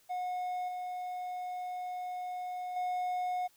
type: tone with level steps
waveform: triangle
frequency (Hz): 726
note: F#5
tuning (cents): -33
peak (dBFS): -31 / -34 / -29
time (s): 0.09-3.48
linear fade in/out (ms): 20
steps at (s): 0.68 / 2.76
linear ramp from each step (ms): 5
effects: white hiss -66 dBFS RMS until 3.56 s